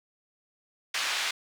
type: band-pass noise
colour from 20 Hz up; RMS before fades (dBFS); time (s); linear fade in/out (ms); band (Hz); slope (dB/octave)
pink; -30; 0.94-1.31; 5; 1600 to 5200; 12
effects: none